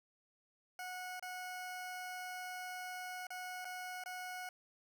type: tone with dropouts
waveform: 20% pulse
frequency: 732 Hz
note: F#5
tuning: 19 cents flat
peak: -38 dBFS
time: 0.79-4.49 s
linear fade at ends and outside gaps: 2 ms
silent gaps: 1.196-1.225 / 3.269-3.304 / 3.646-3.652 / 4.038-4.059 s
effects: none